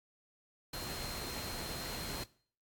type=tone in noise; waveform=sine; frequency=4186 Hz; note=C8; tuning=in tune; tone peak=-45 dBFS; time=0.73-2.24 s; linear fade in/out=5 ms; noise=pink; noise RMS=-42 dBFS; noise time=0.73-2.24 s; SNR=-6 dB; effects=noise-tail reverb RT60 0.5 s tail -20 dB re dry + AAC 64 kbps